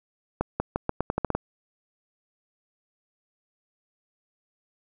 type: accelerating click train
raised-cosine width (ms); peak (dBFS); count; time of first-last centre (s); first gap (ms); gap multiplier
1; -10; 10; 0.41-1.35; 190; 0.84
effects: none